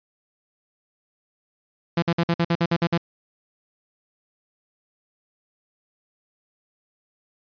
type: tone bursts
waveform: sawtooth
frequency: 169.5 Hz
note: E3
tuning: 49 cents sharp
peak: -14 dBFS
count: 10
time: 1.97-2.977 s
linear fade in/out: 5 ms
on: 53 ms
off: 53 ms
effects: resampled to 11025 Hz